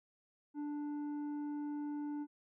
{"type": "tone with tanh clipping", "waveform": "triangle", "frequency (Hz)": 293.7, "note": "D4", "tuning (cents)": 0, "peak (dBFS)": -39, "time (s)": [0.54, 2.27], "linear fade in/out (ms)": 50, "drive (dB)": 11, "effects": []}